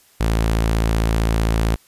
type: tone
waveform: sawtooth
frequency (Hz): 55.5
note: A1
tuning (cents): +16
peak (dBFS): -12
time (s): 0.2-1.76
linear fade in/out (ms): 10
effects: white hiss -54 dBFS RMS until 1.87 s + resampled to 32000 Hz